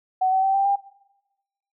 sine tone with pitch steps, 750 / 761.8 / 773.8 / 785.9 / 798.3 Hz, F#5 / G5 / G5 / G5 / G5, +23 / -50 / -23 / +4 / +31 cents, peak -17 dBFS, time 0.21-0.76 s, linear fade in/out 10 ms, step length 110 ms, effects noise-tail reverb RT60 1.0 s tail -22 dB re dry

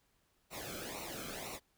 pink noise with flanger, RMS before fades -44 dBFS, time 0.5-1.6 s, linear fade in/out 50 ms, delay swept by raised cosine 0.6 to 1.1 ms, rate 2 Hz, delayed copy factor -0.75, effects pink hiss -75 dBFS RMS until 1.77 s

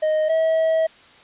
triangle tone pair in turn, 621 / 644 Hz, D#5 / E5, -3 / -41 cents, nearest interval minor second, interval 62 cents, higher second, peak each -15 / -14 dBFS, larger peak second, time 0.02-0.29 / 0.29-0.87 s, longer second, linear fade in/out 10 ms, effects white hiss -49 dBFS RMS until 1.23 s + resampled to 8000 Hz

